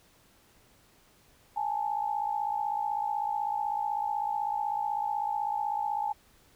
sine tone pair together, 825 / 881 Hz, G#5 / A5, -12 / +2 cents, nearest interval minor second, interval 114 cents, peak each -30 / -32 dBFS, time 1.56-6.13 s, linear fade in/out 10 ms, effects pink hiss -62 dBFS RMS until 6.55 s

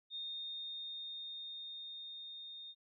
sine tone with level ramp, 3670 Hz, A#7, 28 cents flat, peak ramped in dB -40 to -47 dBFS, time 0.1-2.75 s, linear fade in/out 50 ms, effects none

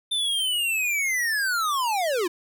square linear sweep, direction down, 3583 to 322.4 Hz, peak -23 dBFS, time 0.11-2.28 s, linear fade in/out 10 ms, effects none

